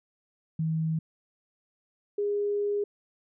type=tone pair in turn; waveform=sine; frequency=160 / 409.7 Hz; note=D#3 / G#4; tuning=+49 / -24 cents; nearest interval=octave + major third; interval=1627 cents; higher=second; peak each=-25 dBFS; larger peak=neither; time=0.59-0.99 / 2.18-2.84 s; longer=second; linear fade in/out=5 ms; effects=none